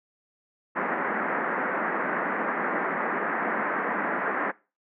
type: band-pass noise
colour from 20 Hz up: white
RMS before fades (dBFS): -28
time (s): 0.75-4.52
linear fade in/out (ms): 20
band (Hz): 180 to 1900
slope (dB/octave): 48
effects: noise-tail reverb RT60 0.3 s tail -21 dB re dry